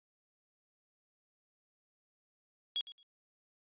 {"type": "tone with echo", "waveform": "sine", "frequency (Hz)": 3322, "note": "G#7", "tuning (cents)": 0, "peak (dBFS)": -31, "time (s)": [2.76, 2.81], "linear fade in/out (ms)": 0, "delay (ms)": 110, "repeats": 2, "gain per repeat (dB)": -15, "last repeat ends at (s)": 3.03, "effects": ["resampled to 8000 Hz"]}